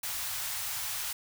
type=band-stop noise; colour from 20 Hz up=white; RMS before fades=-35 dBFS; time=0.03-1.13 s; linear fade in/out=5 ms; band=130 to 690 Hz; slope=24 dB/octave; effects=none